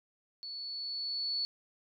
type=tone with level ramp; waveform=sine; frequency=4432 Hz; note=C#8; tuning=1 cent flat; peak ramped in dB=-40 to -30 dBFS; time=0.43-1.45 s; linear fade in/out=0 ms; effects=none